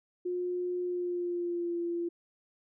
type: tone with pitch glide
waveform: sine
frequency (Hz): 358 to 343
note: F4 to F4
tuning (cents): +43 to -31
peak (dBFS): -30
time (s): 0.25-2.09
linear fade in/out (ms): 10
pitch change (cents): -74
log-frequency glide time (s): 0.82-1.78
effects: none